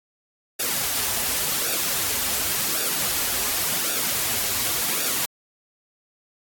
white noise with flanger, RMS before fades -24 dBFS, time 0.59-5.26 s, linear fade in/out 10 ms, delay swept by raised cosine 0.95 to 6.65 ms, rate 0.9 Hz, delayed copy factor -0.65, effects AAC 64 kbps

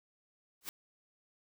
white noise with exponential growth, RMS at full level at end -36 dBFS, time 0.61-0.69 s, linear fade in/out 1 ms, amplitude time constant 16 ms, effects none

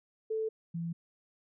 sine tone pair in turn, 440 / 167.99 Hz, A4 / E3, 0 / +33 cents, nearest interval octave + perfect fourth, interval 1667 cents, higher first, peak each -30 / -33 dBFS, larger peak first, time 0.3-0.49 / 0.74-0.93 s, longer neither, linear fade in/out 10 ms, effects none

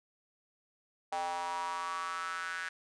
square tone with high-pass filter sweep, 87.31 Hz, F2, in tune, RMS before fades -37 dBFS, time 1.12-2.69 s, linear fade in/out 5 ms, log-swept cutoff 760 to 1600 Hz, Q 5.9, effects resampled to 22050 Hz

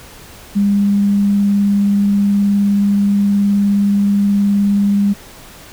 sine tone with vibrato, 201.6 Hz, G3, 49 cents sharp, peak -10 dBFS, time 0.55-5.14 s, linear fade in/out 20 ms, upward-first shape sine, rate 19 Hz, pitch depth 9 cents each way, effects pink hiss -38 dBFS RMS until 5.72 s

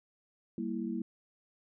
sine chord, E diminished, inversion first, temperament equal, 196 / 233.1 / 329.6 Hz, G3 / Bb3 / E4, 0 / 0 / 0 cents, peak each -38 / -36 / -38 dBFS, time 0.58-1.02 s, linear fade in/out 2 ms, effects none

